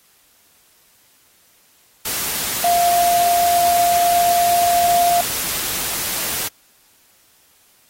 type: tone in noise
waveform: sine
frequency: 698.5 Hz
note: F5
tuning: in tune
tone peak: -13 dBFS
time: 2.64-5.21 s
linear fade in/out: 5 ms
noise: white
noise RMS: -23 dBFS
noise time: 2.05-6.48 s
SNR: +7 dB
effects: white hiss -55 dBFS RMS until 7.89 s + AAC 48 kbps